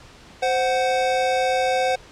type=tone pair together; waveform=square; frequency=520 / 742.9 Hz; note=C5 / F#5; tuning=-11 / +7 cents; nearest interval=tritone; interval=618 cents; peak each=-22 dBFS; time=0.42-1.96 s; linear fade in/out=10 ms; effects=pink hiss -46 dBFS RMS until 2.11 s + low-pass 6000 Hz 12 dB/octave